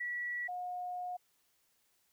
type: tone pair in turn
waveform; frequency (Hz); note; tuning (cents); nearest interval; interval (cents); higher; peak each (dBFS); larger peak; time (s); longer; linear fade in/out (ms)
sine; 1941 / 720.2; B6 / F#5; -31 / -47; octave + perfect fourth; 1716; first; -35 / -37; first; 0-0.48 / 0.48-1.17; second; 10
effects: white hiss -74 dBFS RMS until 2.12 s